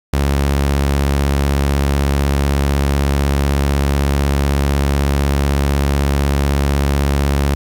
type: tone with vibrato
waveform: sawtooth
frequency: 70 Hz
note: C#2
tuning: 18 cents sharp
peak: -9 dBFS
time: 0.13-7.55 s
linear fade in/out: 5 ms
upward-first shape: square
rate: 16 Hz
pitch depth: 25 cents each way
effects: 8-bit